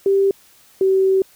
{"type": "tone pair in turn", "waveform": "sine", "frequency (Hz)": [392.4, 382.6], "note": ["G4", "G4"], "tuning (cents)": [2, -42], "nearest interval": "unison", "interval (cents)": 44, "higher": "first", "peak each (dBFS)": -12, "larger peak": "neither", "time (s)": [[0.06, 0.31], [0.81, 1.22]], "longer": "second", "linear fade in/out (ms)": 2, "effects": ["white hiss -51 dBFS RMS until 1.35 s"]}